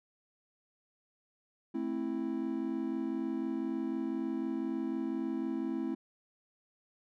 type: chord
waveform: triangle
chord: A minor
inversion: none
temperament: just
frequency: 220 / 264 / 330 Hz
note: A3 / C4 / E4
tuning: 0 / +16 / +2 cents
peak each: -37 / -34 / -34 dBFS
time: 1.74-5.95 s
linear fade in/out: 10 ms
effects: none